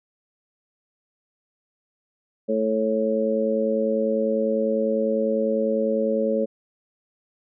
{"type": "harmonic tone", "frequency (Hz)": 110, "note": "A2", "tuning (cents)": 0, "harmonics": [2, 3, 4, 5], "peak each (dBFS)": [-25, -32, -25, -23], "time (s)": [2.48, 6.46], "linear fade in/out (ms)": 20, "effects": []}